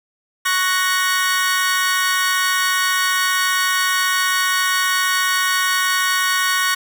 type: chord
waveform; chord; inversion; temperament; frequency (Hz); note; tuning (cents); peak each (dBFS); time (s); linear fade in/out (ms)
sawtooth; F# major; second; equal; 1108.7 / 1480 / 1864.7; C#6 / F#6 / A#6; 0 / 0 / 0; -17; 0.45-6.75; 10
effects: none